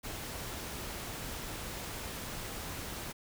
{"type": "noise", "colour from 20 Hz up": "pink", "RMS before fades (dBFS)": -41, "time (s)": [0.03, 3.13], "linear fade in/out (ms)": 20, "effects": []}